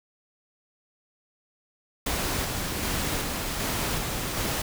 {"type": "noise with tremolo", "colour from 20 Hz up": "pink", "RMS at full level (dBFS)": -28, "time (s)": [2.06, 4.62], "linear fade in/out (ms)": 5, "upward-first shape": "square", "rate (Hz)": 1.3, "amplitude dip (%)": 25, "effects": []}